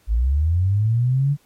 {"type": "linear sweep", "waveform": "sine", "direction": "up", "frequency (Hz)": [50.9, 146.83], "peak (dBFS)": -15, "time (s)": [0.07, 1.37], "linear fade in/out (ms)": 50, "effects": ["pink hiss -59 dBFS RMS until 1.45 s", "MP3 64 kbps"]}